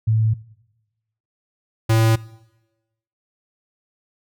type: tone pair in turn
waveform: sine / square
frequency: 110.3 / 112.16 Hz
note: A2 / A2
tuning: +5 / +34 cents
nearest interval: unison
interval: 29 cents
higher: second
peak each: -14 dBFS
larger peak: neither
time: 0.07-0.34 / 1.89-2.16 s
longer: neither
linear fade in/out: 10 ms
effects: noise-tail reverb RT60 1.0 s tail -21 dB re dry